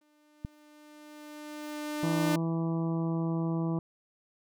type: tone with exponential growth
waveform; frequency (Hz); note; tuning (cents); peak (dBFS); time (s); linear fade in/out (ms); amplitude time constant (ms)
sawtooth; 299.7; D4; +35; -22; 0.01-2.36; 5; 510
type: click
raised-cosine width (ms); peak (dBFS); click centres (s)
5; -22; 0.449
type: harmonic tone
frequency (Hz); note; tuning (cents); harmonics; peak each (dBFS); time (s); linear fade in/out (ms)
164.81; E3; 0; 1 / 2 / 3 / 4 / 5 / 6 / 7; -29 / -33 / -43 / -43 / -47 / -45 / -48; 2.03-3.79; 2
effects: none